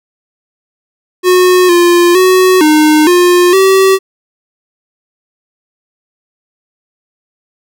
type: tone with pitch steps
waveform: square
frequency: 364.5 / 348.4 / 371.1 / 306.2 / 355.2 / 383.6 Hz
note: F#4 / F4 / F#4 / D#4 / F4 / G4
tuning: -26 / -4 / +5 / -28 / +29 / -37 cents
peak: -5 dBFS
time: 1.23-3.99 s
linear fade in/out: 50 ms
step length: 460 ms
effects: none